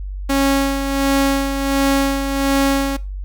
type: tone with tremolo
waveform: sawtooth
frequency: 274.9 Hz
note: C#4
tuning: 14 cents flat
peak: -9 dBFS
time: 0.29-2.97 s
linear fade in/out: 10 ms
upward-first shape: sine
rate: 1.4 Hz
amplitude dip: 55%
effects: noise-tail reverb RT60 0.3 s tail -21 dB re dry + added 48 Hz sine -24 dBFS peak until 3.24 s